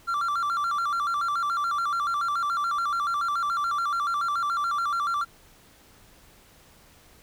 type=tone with vibrato; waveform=triangle; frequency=1266 Hz; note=D#6; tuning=30 cents sharp; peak=-22 dBFS; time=0.07-5.25 s; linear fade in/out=20 ms; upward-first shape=square; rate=7 Hz; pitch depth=140 cents each way; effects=pink hiss -55 dBFS RMS until 7.22 s